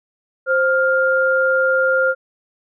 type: tone pair together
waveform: sine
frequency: 525 / 1404 Hz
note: C5 / F6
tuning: +6 / +9 cents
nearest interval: octave + perfect fourth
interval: 1703 cents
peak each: -16 dBFS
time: 0.46-2.15 s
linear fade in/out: 50 ms
effects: none